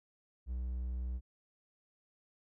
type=tone; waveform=triangle; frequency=62 Hz; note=B1; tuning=7 cents sharp; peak=-33 dBFS; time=0.46-1.21 s; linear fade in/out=50 ms; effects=none